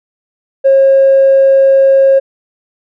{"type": "tone with tanh clipping", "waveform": "triangle", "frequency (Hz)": 541, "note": "C#5", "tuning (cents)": -42, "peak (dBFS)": -4, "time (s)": [0.64, 2.2], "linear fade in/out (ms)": 20, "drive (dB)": 5, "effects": []}